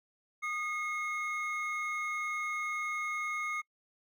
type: tone pair together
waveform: triangle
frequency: 1230 / 2161 Hz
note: D#6 / C#7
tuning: -20 / -45 cents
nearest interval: minor seventh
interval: 975 cents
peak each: -35 / -33 dBFS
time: 0.42-3.62 s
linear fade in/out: 20 ms
effects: noise-tail reverb RT60 0.1 s tail -25 dB re dry